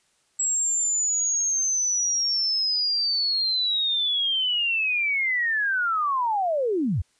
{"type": "linear sweep", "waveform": "sine", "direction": "down", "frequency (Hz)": [7700, 65.4], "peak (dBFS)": -21, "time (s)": [0.39, 7.02], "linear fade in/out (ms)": 10, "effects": ["white hiss -66 dBFS RMS until 7.19 s", "resampled to 22050 Hz"]}